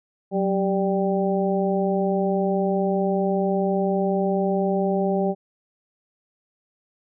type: harmonic tone with a mistuned harmonic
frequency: 196 Hz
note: G3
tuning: in tune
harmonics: 1 / 2 / 3 / 4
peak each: -23 / -24 / -26 / -28 dBFS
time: 0.31-5.35 s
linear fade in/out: 50 ms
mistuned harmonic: 1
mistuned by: -76 cents
effects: none